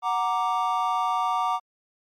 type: chord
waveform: triangle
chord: Gb augmented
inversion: none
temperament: equal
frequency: 740 / 932.3 / 1174.7 Hz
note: Gb5 / Bb5 / D6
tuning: 0 / 0 / 0 cents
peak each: -25 / -25 / -24 dBFS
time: 0.02-1.6 s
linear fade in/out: 50 ms
effects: MP3 96 kbps